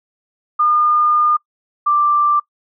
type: tone pair in turn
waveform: sine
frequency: 1213 / 1178.5 Hz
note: D#6 / D6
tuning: -44 / +6 cents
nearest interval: unison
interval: 50 cents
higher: first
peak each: -11 dBFS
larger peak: neither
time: 0.59-1.37 / 1.86-2.4 s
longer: first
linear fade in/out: 10 ms
effects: noise-tail reverb RT60 0.1 s tail -23 dB re dry